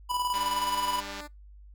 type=tone with tremolo; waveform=square; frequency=987.8 Hz; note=B5; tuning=in tune; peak=-26 dBFS; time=0.09-1.01 s; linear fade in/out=20 ms; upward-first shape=square; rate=19 Hz; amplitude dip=45%
type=click train; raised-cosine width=0.2 ms; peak=-23 dBFS; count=174; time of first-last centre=0.34-1.205 s; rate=200 Hz
type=tone; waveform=10% pulse; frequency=295.4 Hz; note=D4; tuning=10 cents sharp; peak=-32 dBFS; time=0.35-1.28 s; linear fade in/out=20 ms
effects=noise-tail reverb RT60 0.2 s tail -24 dB re dry + added 50 Hz sine -47 dBFS peak until 1.74 s